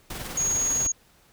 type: noise with tremolo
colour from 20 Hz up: pink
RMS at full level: -33 dBFS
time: 0.1-0.87 s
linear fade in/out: 5 ms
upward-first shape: triangle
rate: 20 Hz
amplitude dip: 50%
type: tone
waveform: sine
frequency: 6630 Hz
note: G#8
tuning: 4 cents flat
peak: -22 dBFS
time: 0.37-0.92 s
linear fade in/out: 5 ms
effects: pink hiss -59 dBFS RMS until 1.32 s